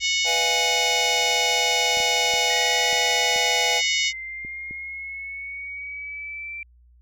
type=harmonic tone; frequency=735 Hz; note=F#5; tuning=12 cents flat; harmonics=3 / 4 / 5 / 6 / 7 / 8 / 9 / 10; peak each=-24 / -26 / -28 / -33 / -30 / -31 / -34 / -36 dBFS; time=0-4.13 s; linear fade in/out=50 ms
type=chord; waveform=square; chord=F half-diminished seventh; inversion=second; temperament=equal; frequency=493.9 / 622.3 / 698.5 / 830.6 Hz; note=Cb5 / Eb5 / F5 / Ab5; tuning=0 / 0 / 0 / 0 cents; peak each=-31 / -35 / -31 / -29 dBFS; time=0.24-3.82 s; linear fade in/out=50 ms
type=clicks; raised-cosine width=3 ms; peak=-29 dBFS; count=7; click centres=1.972 / 2.003 / 2.338 / 2.929 / 3.361 / 4.449 / 4.71 s
type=linear sweep; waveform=sine; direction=up; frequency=1898 to 2349 Hz; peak=-31 dBFS; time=2.5-6.63 s; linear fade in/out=2 ms
effects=added 60 Hz sine -51 dBFS peak until 7.01 s